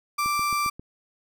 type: tone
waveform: 35% pulse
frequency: 1174.7 Hz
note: D6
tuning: in tune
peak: -21 dBFS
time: 0.18-0.7 s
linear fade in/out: 10 ms
type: click train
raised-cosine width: 3 ms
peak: -26 dBFS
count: 5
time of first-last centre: 0.26-0.795 s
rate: 7.47 Hz
effects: none